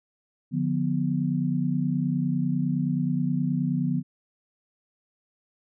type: chord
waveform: sine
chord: B diminished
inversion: first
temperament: just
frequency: 148.16 / 177.8 / 246.9 Hz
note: D3 / F3 / B3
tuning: +16 / +31 / 0 cents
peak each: -27 dBFS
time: 0.51-4.03 s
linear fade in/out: 50 ms
effects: none